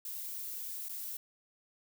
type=noise with dropouts; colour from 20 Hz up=violet; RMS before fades=-41 dBFS; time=0.05-1.17 s; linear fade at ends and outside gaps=2 ms; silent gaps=0.885-0.893 s; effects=none